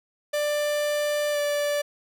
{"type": "tone with pitch glide", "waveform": "45% pulse", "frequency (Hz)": [591, 583.2], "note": ["D5", "D5"], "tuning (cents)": [11, -12], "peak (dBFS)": -23, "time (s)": [0.33, 1.82], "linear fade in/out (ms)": 10, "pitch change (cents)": -23, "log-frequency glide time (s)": [1.32, 1.38], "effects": []}